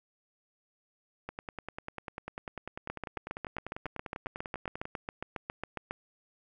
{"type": "two click trains", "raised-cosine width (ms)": 0.5, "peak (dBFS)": [-20, -23], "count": [23, 37], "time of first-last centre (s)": [[2.9, 5.91], [1.29, 4.854]], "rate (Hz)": [7.31, 10.1], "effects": []}